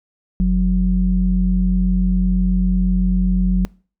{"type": "tone pair together", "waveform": "sine", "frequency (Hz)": [46.05, 184.2], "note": ["F#1", "F#3"], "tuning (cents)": [-7, -7], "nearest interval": "2 octaves", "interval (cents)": 2400, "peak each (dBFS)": -15, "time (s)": [0.4, 3.65], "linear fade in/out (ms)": 0, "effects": ["noise-tail reverb RT60 0.4 s tail -25 dB re dry", "tanh soft clip ceiling -5 dBFS"]}